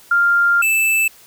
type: tone pair in turn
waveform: sine / square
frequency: 1396.9 / 2637 Hz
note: F6 / E7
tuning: 0 / 0 cents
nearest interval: major seventh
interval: 1100 cents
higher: second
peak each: -11 / -14 dBFS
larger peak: first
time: 0.11-0.62 / 0.62-1.08 s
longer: first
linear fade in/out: 5 ms
effects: white hiss -46 dBFS RMS until 1.26 s

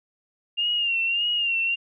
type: tone with vibrato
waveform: sine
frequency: 2794 Hz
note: F7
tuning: in tune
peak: -21 dBFS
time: 0.57-1.76 s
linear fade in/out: 20 ms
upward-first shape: sine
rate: 1.7 Hz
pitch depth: 62 cents each way
effects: none

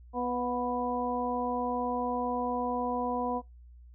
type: harmonic tone with a mistuned harmonic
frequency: 246.9 Hz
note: B3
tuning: in tune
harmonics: 1 / 2 / 3 / 4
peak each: -34 / -34 / -34 / -34 dBFS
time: 0.13-3.42 s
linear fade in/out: 50 ms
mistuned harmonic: 3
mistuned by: -21 cents
effects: noise-tail reverb RT60 0.2 s tail -24 dB re dry + added 60 Hz sine -49 dBFS peak until 3.94 s

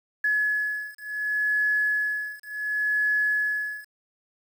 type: beating tone pair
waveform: sine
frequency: 1699 / 1699.69 Hz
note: G#6 / G#6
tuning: +39 / +40 cents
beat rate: 0.69 Hz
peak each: -26 dBFS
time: 0.24-3.88 s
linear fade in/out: 5 ms
effects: 8-bit

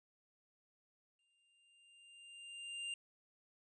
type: tone with exponential growth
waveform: square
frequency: 2794 Hz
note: F7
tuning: in tune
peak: -40 dBFS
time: 1.19-2.94 s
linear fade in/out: 2 ms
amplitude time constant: 380 ms
effects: resampled to 22050 Hz

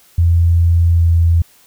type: tone with pitch glide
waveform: sine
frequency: 84.8 to 83.97 Hz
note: E2 to E2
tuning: +50 to +33 cents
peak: -8 dBFS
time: 0.18-1.42 s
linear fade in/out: 5 ms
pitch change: -17 cents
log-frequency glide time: 0.93-1.02 s
effects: white hiss -49 dBFS RMS until 1.66 s

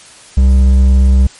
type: tone with hard clipping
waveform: triangle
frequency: 65.5 Hz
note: C2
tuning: 2 cents sharp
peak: -6 dBFS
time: 0.37-1.27 s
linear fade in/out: 5 ms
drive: 9 dB
effects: white hiss -38 dBFS RMS until 1.39 s + MP3 48 kbps

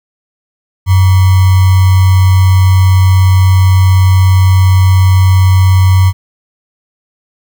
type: tone with sample-and-hold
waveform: sine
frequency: 93.6 Hz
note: F#2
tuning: 20 cents sharp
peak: -3 dBFS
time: 0.86-6.13 s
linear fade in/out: 50 ms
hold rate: 1050 Hz
effects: none

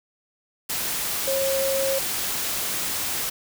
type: tone in noise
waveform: sine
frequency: 541 Hz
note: C#5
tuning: 42 cents flat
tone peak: -22 dBFS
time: 1.27-1.99 s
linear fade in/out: 10 ms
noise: white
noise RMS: -27 dBFS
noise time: 0.69-3.3 s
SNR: +2 dB
effects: none

